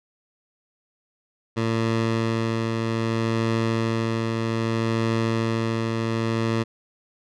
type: tone with tremolo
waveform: 15% pulse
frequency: 113.5 Hz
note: A#2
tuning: 46 cents flat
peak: -14 dBFS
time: 1.56-6.64 s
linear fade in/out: 20 ms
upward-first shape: triangle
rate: 0.63 Hz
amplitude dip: 30%
effects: low-pass 5000 Hz 12 dB/octave